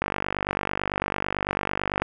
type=click train; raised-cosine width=0.5 ms; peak=-9 dBFS; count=99; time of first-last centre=0.02-2.02 s; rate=49 Hz; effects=none

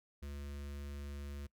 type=tone with notch filter; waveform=square; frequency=71.1 Hz; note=C#2; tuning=45 cents sharp; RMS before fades=-45 dBFS; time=0.22-1.47 s; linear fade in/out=10 ms; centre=800 Hz; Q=1.5; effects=noise-tail reverb RT60 0.1 s tail -22 dB re dry

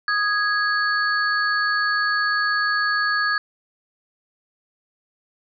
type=tone cluster; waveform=sine; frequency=1244 / 1660 / 4457 Hz; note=D#6 / G#6 / C#8; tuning=-1 / -1 / +9 cents; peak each=-24 / -20 / -28 dBFS; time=0.08-3.38 s; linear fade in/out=2 ms; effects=none

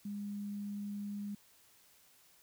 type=tone with quantisation; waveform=sine; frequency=203.9 Hz; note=G#3; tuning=32 cents flat; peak=-38 dBFS; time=0.05-1.35 s; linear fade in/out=5 ms; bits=11; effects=white hiss -65 dBFS RMS until 2.42 s

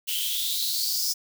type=noise with high-pass filter sweep; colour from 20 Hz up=blue; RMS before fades=-27 dBFS; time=0.07-1.14 s; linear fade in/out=20 ms; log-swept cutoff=2900 to 5300 Hz; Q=8; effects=none

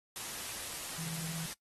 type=tone in noise; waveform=sine; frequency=163.5 Hz; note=E3; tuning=14 cents flat; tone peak=-41 dBFS; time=0.98-1.46 s; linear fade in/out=0 ms; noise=white; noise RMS=-41 dBFS; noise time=0.16-1.53 s; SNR=-3 dB; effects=noise-tail reverb RT60 0.1 s tail -20 dB re dry + AAC 32 kbps

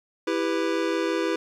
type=chord; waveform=square; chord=E minor; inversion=none; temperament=just; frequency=329.6 / 395.6 / 494.4 Hz; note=E4 / G4 / B4; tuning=0 / +16 / +2 cents; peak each=-27 / -29 / -29 dBFS; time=0.27-1.36 s; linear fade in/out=5 ms; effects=low-pass 5000 Hz 12 dB/octave + 10-bit

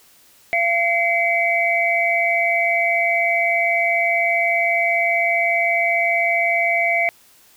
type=tone cluster; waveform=sine; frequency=682 / 2065 / 2270 Hz; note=F5 / C7 / C#7; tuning=-41 / -23 / +41 cents; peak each=-20 dBFS; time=0.53-7.09 s; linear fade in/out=0 ms; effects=white hiss -52 dBFS RMS until 7.56 s

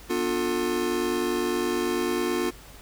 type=chord; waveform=square; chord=B half-diminished seventh; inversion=none; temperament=just; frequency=246.9 / 296.3 / 355.6 / 444.5 Hz; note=B3 / D4 / F4 / A4; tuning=0 / +15 / +31 / +18 cents; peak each=-32 / -33 / -27 / -33 dBFS; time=0.09-2.51 s; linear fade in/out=20 ms; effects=added 50 Hz sine -49 dBFS peak until 2.81 s + pink hiss -48 dBFS RMS until 2.81 s

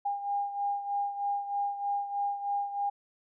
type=beating tone pair; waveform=sine; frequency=807 / 810.2 Hz; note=G#5 / G#5; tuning=-50 / -43 cents; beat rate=3.2 Hz; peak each=-30 / -36 dBFS; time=0.05-2.9 s; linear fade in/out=10 ms; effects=none

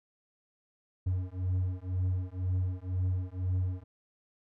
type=beating tone pair; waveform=triangle; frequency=91 / 93 Hz; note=F#2 / F#2; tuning=-28 / +9 cents; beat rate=2 Hz; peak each=-30 dBFS; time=1.06-3.84 s; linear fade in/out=10 ms; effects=none

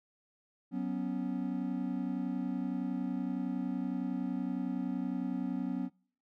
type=chord; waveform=triangle; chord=F# suspended fourth; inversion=none; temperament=just; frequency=185 / 246.7 / 277.5 Hz; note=F#3 / B3 / C#4; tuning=0 / -2 / +2 cents; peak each=-35 / -34 / -35 dBFS; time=0.71-5.9 s; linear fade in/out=50 ms; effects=noise-tail reverb RT60 0.5 s tail -26 dB re dry

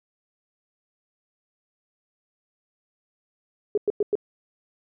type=tone bursts; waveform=sine; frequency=414.4 Hz; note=G#4; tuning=4 cents flat; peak=-18 dBFS; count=4; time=3.75-4.154 s; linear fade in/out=2 ms; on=26 ms; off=100 ms; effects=none

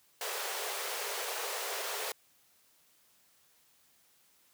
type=high-pass noise; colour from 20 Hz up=pink; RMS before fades=-37 dBFS; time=0.21-2.12 s; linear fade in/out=2 ms; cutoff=390 Hz; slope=96 dB/octave; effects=white hiss -67 dBFS RMS until 4.53 s + high-pass 60 Hz 12 dB/octave

